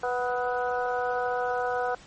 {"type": "harmonic tone with a mistuned harmonic", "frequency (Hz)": 246.9, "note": "B3", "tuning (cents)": 0, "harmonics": [2, 3, 4, 5, 6], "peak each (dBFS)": [-29, -29, -36, -36, -34], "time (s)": [0.03, 1.95], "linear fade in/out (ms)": 5, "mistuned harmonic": 5, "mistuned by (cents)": 34, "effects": ["pink hiss -51 dBFS RMS until 2.06 s", "MP3 32 kbps"]}